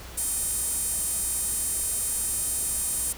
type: tone with high-pass filter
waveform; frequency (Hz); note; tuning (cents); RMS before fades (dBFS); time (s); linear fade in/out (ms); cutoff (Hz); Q
sawtooth; 622.3; D#5; 0; -28; 0.17-3.13; 10; 9100; 3.8
effects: added 60 Hz sine -43 dBFS peak until 3.17 s + pink hiss -43 dBFS RMS until 3.17 s